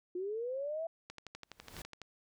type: linear sweep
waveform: sine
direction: up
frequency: 349.2 to 670 Hz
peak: -35 dBFS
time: 0.15-0.87 s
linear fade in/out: 5 ms
type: click train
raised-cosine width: 0.2 ms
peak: -28 dBFS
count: 12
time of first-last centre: 1.1-2.017 s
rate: 12 Hz
type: noise with exponential growth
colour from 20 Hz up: pink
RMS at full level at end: -44 dBFS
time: 1.43-1.82 s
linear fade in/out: 5 ms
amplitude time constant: 83 ms
effects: none